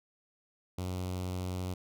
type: tone with notch filter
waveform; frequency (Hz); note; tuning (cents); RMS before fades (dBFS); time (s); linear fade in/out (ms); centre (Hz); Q
sawtooth; 91.5; F#2; -19; -36; 0.78-1.74; 5; 1700; 1.3
effects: none